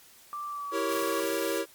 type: tone with pitch glide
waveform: sine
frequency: 1174.7 to 1124.9 Hz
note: D6 to C#6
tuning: 0 to +25 cents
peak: -33 dBFS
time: 0.33-1.2 s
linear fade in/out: 0 ms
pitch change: -75 cents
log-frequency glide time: 0.47-0.8 s
type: chord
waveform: square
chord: E diminished seventh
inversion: none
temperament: equal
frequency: 329.6 / 392 / 466.2 / 554.4 Hz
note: E4 / G4 / Bb4 / Db5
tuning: 0 / 0 / 0 / 0 cents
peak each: -34 dBFS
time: 0.71-1.66 s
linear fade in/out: 50 ms
type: high-pass noise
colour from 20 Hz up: white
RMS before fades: -40 dBFS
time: 0.87-1.62 s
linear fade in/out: 50 ms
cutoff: 110 Hz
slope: 96 dB/octave
effects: white hiss -55 dBFS RMS until 1.74 s + MP3 96 kbps